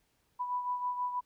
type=beating tone pair; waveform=sine; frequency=987.8 / 994 Hz; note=B5 / B5; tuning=0 / +11 cents; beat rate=6.2 Hz; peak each=-32 / -40 dBFS; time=0.39-1.21 s; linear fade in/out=20 ms; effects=pink hiss -74 dBFS RMS until 1.25 s